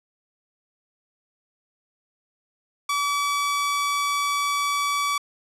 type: tone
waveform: sawtooth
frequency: 1146 Hz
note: D6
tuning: 43 cents flat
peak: -18 dBFS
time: 2.89-5.18 s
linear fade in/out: 5 ms
effects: low-pass 11000 Hz 12 dB/octave